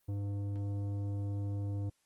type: tone with tanh clipping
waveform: triangle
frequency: 100.7 Hz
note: G2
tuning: 47 cents sharp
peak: -35 dBFS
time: 0.08-1.9 s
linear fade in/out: 10 ms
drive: 16 dB
effects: white hiss -75 dBFS RMS until 2.05 s + Opus 24 kbps